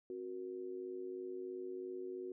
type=tone with amplitude modulation; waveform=sine; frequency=368.9 Hz; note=F#4; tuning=5 cents flat; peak=-38 dBFS; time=0.1-2.32 s; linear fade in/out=2 ms; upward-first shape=sine; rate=103 Hz; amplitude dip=75%; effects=none